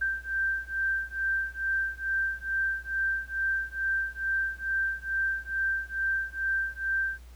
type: beating tone pair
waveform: sine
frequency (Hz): 1568 / 1570.3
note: G6 / G6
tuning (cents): 0 / +3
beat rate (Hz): 2.3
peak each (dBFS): -30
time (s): 0.01-7.19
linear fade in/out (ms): 10
effects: added 60 Hz sine -45 dBFS peak until 7.35 s + pink hiss -59 dBFS RMS until 7.35 s